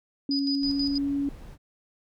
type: tone with pitch glide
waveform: sine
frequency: 277.2 to 281.1 Hz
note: C#4 to C#4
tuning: 0 to +24 cents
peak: -24 dBFS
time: 0.29-1.29 s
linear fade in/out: 2 ms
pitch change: +24 cents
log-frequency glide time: 0.54-1.09 s
type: tone with tremolo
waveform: sine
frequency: 4957 Hz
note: D#8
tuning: 7 cents flat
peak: -27 dBFS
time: 0.31-0.98 s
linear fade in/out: 2 ms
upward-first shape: square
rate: 6.2 Hz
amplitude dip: 65%
type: noise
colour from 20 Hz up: brown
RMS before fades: -43 dBFS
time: 0.61-1.58 s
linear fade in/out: 50 ms
effects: none